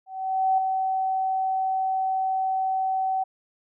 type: tone with ADSR envelope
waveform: sine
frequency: 761 Hz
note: F#5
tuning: 48 cents sharp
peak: -17 dBFS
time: 0.06-3.24 s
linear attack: 520 ms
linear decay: 3 ms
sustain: -5 dB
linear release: 12 ms
effects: none